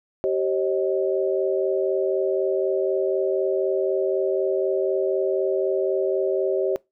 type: tone cluster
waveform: sine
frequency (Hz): 385.6 / 541 / 625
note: G4 / C#5 / D#5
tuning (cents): -28 / -42 / +8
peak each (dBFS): -22 / -24 / -27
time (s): 0.24-6.76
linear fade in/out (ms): 0
effects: noise-tail reverb RT60 0.2 s tail -23 dB re dry